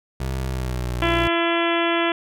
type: tone with pitch glide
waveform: 25% pulse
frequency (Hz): 65.41 to 60.33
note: C2 to B1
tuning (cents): 0 to -40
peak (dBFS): -20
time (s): 0.2-1.28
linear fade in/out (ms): 5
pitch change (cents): -140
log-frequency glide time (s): 0.42-1
type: harmonic tone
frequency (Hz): 337.7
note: E4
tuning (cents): +42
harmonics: 1 / 2 / 3 / 4 / 5 / 6 / 7 / 8 / 9 / 10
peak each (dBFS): -22 / -25 / -27 / -28 / -29 / -30 / -30 / -31 / -32 / -32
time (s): 1.02-2.12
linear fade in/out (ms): 2
effects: none